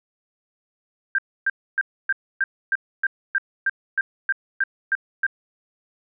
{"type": "tone bursts", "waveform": "sine", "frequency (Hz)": 1584, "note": "G6", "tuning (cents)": 18, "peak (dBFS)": -17, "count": 14, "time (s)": [1.15, 5.266], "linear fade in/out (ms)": 2, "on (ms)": 34, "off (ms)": 280, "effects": []}